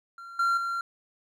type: tone with level steps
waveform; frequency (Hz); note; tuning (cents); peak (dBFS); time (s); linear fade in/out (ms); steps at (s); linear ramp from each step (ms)
triangle; 1375; F6; -27; -39 / -20 / -26; 0.18-0.81; 2; 0.39 / 0.57; 5
effects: none